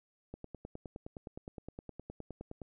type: click train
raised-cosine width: 2 ms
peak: -30 dBFS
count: 23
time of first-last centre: 0.34-2.617 s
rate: 9.66 Hz
effects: none